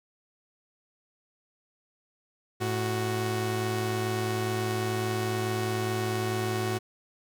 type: tone pair together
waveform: sawtooth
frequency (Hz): 109.27 / 370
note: A2 / F#4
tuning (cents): -12 / 0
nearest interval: octave + major sixth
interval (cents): 2112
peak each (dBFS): -26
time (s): 2.6-6.79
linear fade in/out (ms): 20
effects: none